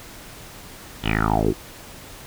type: tone with low-pass filter sweep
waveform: 10% pulse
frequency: 54 Hz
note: A1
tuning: 32 cents flat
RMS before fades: -20 dBFS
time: 1.02-1.54 s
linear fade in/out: 50 ms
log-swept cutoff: 3600 to 320 Hz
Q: 7.7
effects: pink hiss -41 dBFS RMS until 2.26 s